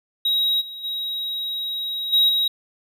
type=tone with level steps; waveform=triangle; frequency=3820 Hz; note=A#7; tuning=42 cents sharp; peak=-16 / -31 / -23 / -12 / -16 dBFS; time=0.25-2.48 s; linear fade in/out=5 ms; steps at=0.6 / 0.83 / 2.12 / 2.28 s; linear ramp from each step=20 ms; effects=none